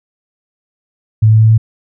sine tone with pitch steps, 109 / 109.76 / 110.52 / 111.29 Hz, A2 / A2 / A2 / A2, -16 / -4 / +8 / +20 cents, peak -4 dBFS, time 1.22-1.58 s, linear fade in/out 10 ms, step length 90 ms, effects none

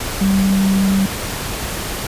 sine tone in noise, 194.1 Hz, G3, 17 cents flat, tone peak -12 dBFS, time 0.21-1.06 s, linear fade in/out 5 ms, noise pink, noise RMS -24 dBFS, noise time 0-2.07 s, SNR +9 dB, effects resampled to 32000 Hz

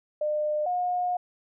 sine tone pair in turn, 603 / 718.8 Hz, D5 / F5, +46 / +50 cents, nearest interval minor third, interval 304 cents, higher second, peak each -24 dBFS, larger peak neither, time 0.21-0.66 / 0.66-1.17 s, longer second, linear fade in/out 5 ms, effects none

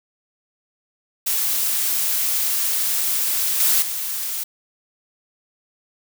blue noise with level steps, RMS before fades -21 / -17 / -26 dBFS, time 1.26-4.44 s, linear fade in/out 10 ms, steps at 3.6 / 3.82 s, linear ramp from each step 2 ms, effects none

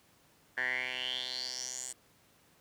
10% pulse tone with band-pass filter sweep, 127 Hz, B2, 49 cents sharp, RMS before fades -37 dBFS, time 0.57-1.93 s, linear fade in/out 10 ms, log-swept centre 1700 to 8100 Hz, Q 7.1, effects pink hiss -65 dBFS RMS until 2.6 s + high-pass 80 Hz 12 dB/octave

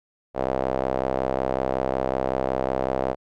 sawtooth tone with band-pass filter, 65.41 Hz, C2, in tune, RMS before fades -25 dBFS, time 0.34-3.16 s, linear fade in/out 50 ms, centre 610 Hz, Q 2.4, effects none

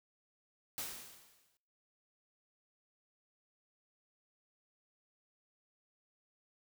white noise with exponential decay, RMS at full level -39 dBFS, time 0.78-1.57 s, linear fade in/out 0 ms, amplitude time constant 170 ms, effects noise-tail reverb RT60 0.9 s tail -26 dB re dry

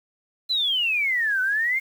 sine exponential two-way sweep, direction down then up, 4108 to 1491 to 2170 Hz, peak -20 dBFS, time 0.49-1.8 s, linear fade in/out 20 ms, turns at 1.41 s, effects 8-bit

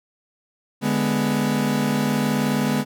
40% pulse chord, G# diminished, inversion second, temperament equal, 146.83 / 207.7 / 246.9 Hz, D3 / G#3 / B3, 0 / 0 / 0 cents, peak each -25 / -22 / -22 dBFS, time 0.81-2.85 s, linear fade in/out 50 ms, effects none

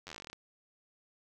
slowing click train, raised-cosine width 0.2 ms, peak -27 dBFS, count 15, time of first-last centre 0.07-0.33 s, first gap 10 ms, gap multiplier 1.09, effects 10-bit

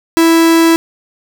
45% pulse tone, 329.6 Hz, E4, in tune, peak -6 dBFS, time 0.17-0.76 s, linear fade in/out 0 ms, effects none

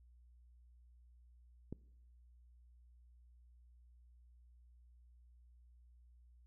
click, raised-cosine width 3 ms, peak -30 dBFS, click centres 1.726 s, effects noise-tail reverb RT60 0.8 s tail -23 dB re dry + added 60 Hz sine -61 dBFS peak until 6.46 s

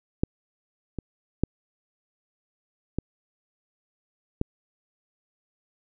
clicks, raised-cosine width 3 ms, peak -8 / -18 / -8 / -13 / -11 dBFS, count 5, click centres 0.235 / 0.987 / 1.436 / 2.986 / 4.414 s, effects none

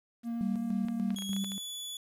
triangle tone with vibrato, 233.1 Hz, A#3, in tune, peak -30 dBFS, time 0.23-1.17 s, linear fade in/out 50 ms, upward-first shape triangle, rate 7.8 Hz, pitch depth 9 cents each way
sine tone with tremolo, 196 Hz, G3, in tune, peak -30 dBFS, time 0.41-1.58 s, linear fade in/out 0 ms, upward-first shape square, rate 3.4 Hz, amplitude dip 55%
clicks, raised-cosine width 0.3 ms, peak -29 dBFS, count 8, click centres 0.885 / 1.105 / 1.186 / 1.222 / 1.332 / 1.365 / 1.445 / 1.519 s
sawtooth tone with pitch glide, 3325 to 3434 Hz, G#7 to A7, +1 to -43 cents, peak -35 dBFS, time 1.16-1.97 s, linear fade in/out 2 ms, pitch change +56 cents, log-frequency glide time 1.28-1.43 s
effects resampled to 32000 Hz + 10-bit

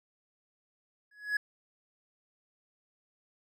triangle tone with exponential growth, 1682 Hz, G#6, 22 cents sharp, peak -22 dBFS, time 1.11-1.37 s, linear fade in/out 5 ms, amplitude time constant 56 ms, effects none

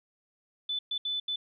sine tone bursts at uneven times, 3500 Hz, A7, 10 cents flat, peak -29 dBFS, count 4, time 0.69-0.79 / 0.91-0.98 / 1.05-1.2 / 1.28-1.36 s, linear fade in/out 5 ms, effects none

